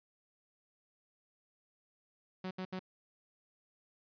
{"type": "tone bursts", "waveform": "sawtooth", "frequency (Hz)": 186, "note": "F#3", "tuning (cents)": 9, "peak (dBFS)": -34, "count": 3, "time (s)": [2.44, 2.793], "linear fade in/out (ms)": 5, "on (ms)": 69, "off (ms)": 73, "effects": ["resampled to 11025 Hz"]}